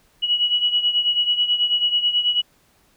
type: beating tone pair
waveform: sine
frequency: 2923 / 2932.2 Hz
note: F#7 / F#7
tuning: -22 / -16 cents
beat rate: 9.2 Hz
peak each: -18 / -23 dBFS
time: 0.22-2.42 s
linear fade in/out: 20 ms
effects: pink hiss -59 dBFS RMS until 2.96 s